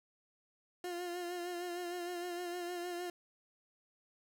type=tone with vibrato; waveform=30% pulse; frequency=352.2 Hz; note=F4; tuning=15 cents sharp; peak=-36 dBFS; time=0.84-3.1 s; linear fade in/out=2 ms; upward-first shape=sine; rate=6.5 Hz; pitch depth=35 cents each way; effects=none